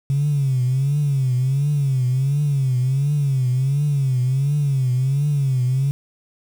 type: tone with vibrato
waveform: sine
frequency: 135.8 Hz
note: C#3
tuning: 35 cents flat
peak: -15 dBFS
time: 0.1-5.91 s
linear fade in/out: 0 ms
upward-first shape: triangle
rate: 1.4 Hz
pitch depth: 160 cents each way
effects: tanh soft clip ceiling -12 dBFS + 7-bit